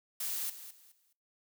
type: noise with echo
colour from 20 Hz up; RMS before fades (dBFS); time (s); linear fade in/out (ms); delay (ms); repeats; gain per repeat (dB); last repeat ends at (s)
blue; -36; 0.2-0.5; 5; 210; 3; -12; 1.13
effects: noise-tail reverb RT60 0.3 s tail -21 dB re dry